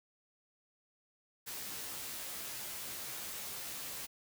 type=noise with comb filter; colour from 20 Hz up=white; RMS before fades=-43 dBFS; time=1.46-4.07 s; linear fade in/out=20 ms; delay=15 ms; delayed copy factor=+0.7; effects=none